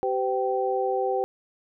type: tone cluster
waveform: sine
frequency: 385.9 / 509 / 776 Hz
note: G4 / C5 / G5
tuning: -27 / -48 / -18 cents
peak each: -27 dBFS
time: 0.03-1.24 s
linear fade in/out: 0 ms
effects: none